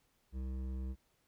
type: tone with hard clipping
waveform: sine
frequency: 64.9 Hz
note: C2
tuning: 13 cents flat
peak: -39 dBFS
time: 0.32-0.96 s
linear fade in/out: 50 ms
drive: 11 dB
effects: pink hiss -75 dBFS RMS until 1.27 s